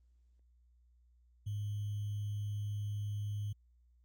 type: tone with sample-and-hold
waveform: sine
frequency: 103.4 Hz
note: G#2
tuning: 7 cents flat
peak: -35 dBFS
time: 1.46-3.53 s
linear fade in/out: 10 ms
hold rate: 3150 Hz
effects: added 60 Hz sine -64 dBFS peak until 4.04 s + Opus 32 kbps